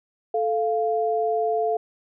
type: tone pair together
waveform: sine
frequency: 438.5 / 696 Hz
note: A4 / F5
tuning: -6 / -6 cents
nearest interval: minor sixth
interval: 800 cents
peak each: -23 dBFS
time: 0.34-1.77 s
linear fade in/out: 5 ms
effects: none